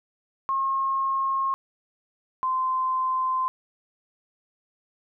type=tone pair in turn; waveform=sine; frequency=1078 / 1036.5 Hz; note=C#6 / C6; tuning=-49 / -17 cents; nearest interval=minor second; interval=68 cents; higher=first; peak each=-22 dBFS; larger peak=neither; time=0.49-1.54 / 2.43-3.48 s; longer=neither; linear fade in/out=0 ms; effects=none